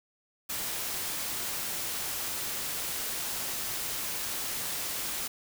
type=noise; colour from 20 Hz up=white; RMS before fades=-34 dBFS; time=0.49-5.28 s; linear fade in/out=10 ms; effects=none